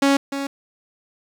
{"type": "tone with echo", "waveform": "sawtooth", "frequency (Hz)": 277.2, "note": "C#4", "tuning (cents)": 0, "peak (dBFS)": -10, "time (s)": [0.02, 0.17], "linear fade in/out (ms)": 5, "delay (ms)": 300, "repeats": 1, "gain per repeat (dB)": -10, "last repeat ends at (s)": 0.47, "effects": ["low-pass 8000 Hz 12 dB/octave", "7-bit"]}